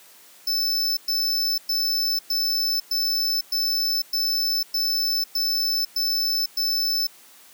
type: tone bursts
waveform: square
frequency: 5274 Hz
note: E8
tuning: in tune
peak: -21 dBFS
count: 11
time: 0.47-7.07 s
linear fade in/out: 5 ms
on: 500 ms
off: 110 ms
effects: white hiss -50 dBFS RMS until 7.53 s + high-pass 200 Hz 12 dB/octave